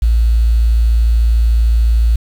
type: tone with quantisation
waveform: sine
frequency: 56.8 Hz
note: A#1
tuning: 44 cents flat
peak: -8 dBFS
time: 0.02-2.16 s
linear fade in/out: 5 ms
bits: 6
effects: none